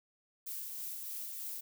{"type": "noise with tremolo", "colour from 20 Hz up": "violet", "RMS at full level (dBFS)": -41, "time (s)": [0.46, 1.61], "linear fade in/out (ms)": 10, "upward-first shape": "sine", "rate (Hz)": 3.2, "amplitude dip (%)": 25, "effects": []}